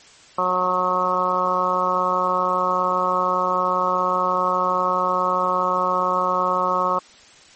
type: harmonic tone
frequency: 182.5 Hz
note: F#3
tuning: 24 cents flat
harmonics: 1 / 2 / 3 / 4 / 5 / 6 / 7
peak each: -33 / -31 / -25 / -30 / -26 / -21 / -24 dBFS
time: 0.38-6.99 s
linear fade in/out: 5 ms
effects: white hiss -48 dBFS RMS until 7.55 s + MP3 32 kbps